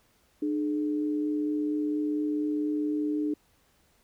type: tone pair together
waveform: sine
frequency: 300.7 / 425.3 Hz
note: D4 / G#4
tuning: +41 / +41 cents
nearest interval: tritone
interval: 600 cents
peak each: -26 / -36 dBFS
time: 0.42-3.34 s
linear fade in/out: 5 ms
effects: pink hiss -66 dBFS RMS until 4.03 s